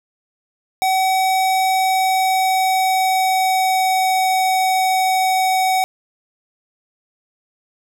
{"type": "tone with pitch glide", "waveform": "square", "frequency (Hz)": [757, 752.2], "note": ["F#5", "F#5"], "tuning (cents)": [39, 28], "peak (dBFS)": -15, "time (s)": [0.82, 5.84], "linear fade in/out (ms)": 0, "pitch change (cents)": -11, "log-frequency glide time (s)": [1.73, 4.25], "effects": []}